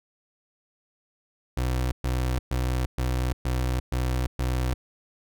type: tone bursts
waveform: 30% pulse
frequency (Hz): 62.8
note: B1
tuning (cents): +30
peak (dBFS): -21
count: 7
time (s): 1.57-4.74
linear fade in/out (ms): 5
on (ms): 350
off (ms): 120
effects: none